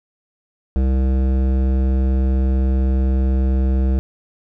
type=tone with hard clipping; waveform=sine; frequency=65.41 Hz; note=C2; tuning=in tune; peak=-16 dBFS; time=0.76-3.99 s; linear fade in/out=0 ms; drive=14 dB; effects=none